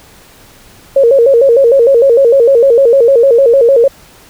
sine tone with vibrato, 506 Hz, B4, 42 cents sharp, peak -3 dBFS, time 0.96-3.88 s, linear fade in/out 5 ms, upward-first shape square, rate 6.6 Hz, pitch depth 140 cents each way, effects pink hiss -40 dBFS RMS until 4.29 s

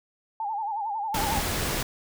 sine tone with vibrato, 850 Hz, G#5, 40 cents sharp, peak -27 dBFS, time 0.4-1.4 s, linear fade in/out 2 ms, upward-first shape sine, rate 11 Hz, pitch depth 110 cents each way
pink noise, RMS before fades -28 dBFS, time 1.14-1.83 s, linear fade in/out 5 ms
effects none

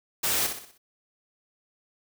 white noise with echo, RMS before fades -26 dBFS, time 0.23-0.47 s, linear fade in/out 10 ms, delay 62 ms, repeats 5, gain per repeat -7 dB, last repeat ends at 0.78 s, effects none

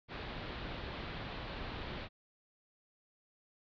pink low-pass noise, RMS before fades -43 dBFS, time 0.08-2.09 s, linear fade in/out 50 ms, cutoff 4200 Hz, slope 48 dB/octave, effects none

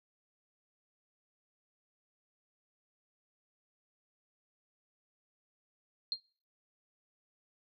sine tone with exponential decay, 4208 Hz, C8, 9 cents sharp, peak -27 dBFS, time 6.12-6.2 s, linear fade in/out 1 ms, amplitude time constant 17 ms, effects noise-tail reverb RT60 0.5 s tail -26 dB re dry

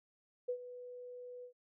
sine tone with ADSR envelope, 493.9 Hz, B4, in tune, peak -32 dBFS, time 0.48-1.53 s, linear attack 13 ms, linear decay 79 ms, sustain -14 dB, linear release 93 ms, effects none

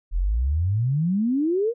sine exponential sweep, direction up, 38.89 to 490 Hz, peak -19 dBFS, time 0.11-1.74 s, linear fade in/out 50 ms, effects none

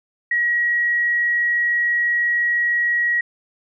sine tone, 1907 Hz, A#6, 39 cents sharp, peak -16 dBFS, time 0.31-3.21 s, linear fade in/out 5 ms, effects none

